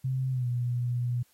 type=tone with pitch glide; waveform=sine; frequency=130.8 to 122.04 Hz; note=C3 to B2; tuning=0 to -20 cents; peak=-26 dBFS; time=0.04-1.23 s; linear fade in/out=10 ms; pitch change=-120 cents; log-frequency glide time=0.31-0.47 s; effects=white hiss -66 dBFS RMS until 1.33 s + AAC 48 kbps